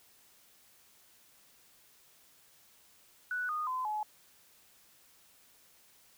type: tone with pitch steps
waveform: sine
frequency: 1480 / 1230.2 / 1022.6 / 850 Hz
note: F#6 / D#6 / C6 / G#5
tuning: 0 / -20 / -40 / +40 cents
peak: -32 dBFS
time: 3.31-4.03 s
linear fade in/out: 2 ms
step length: 180 ms
effects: white hiss -63 dBFS RMS until 6.17 s